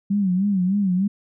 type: tone with vibrato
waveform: sine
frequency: 192.1 Hz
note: G3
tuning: 35 cents flat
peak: -17 dBFS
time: 0.1-1.08 s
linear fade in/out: 10 ms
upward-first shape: sine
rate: 3.3 Hz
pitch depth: 120 cents each way
effects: none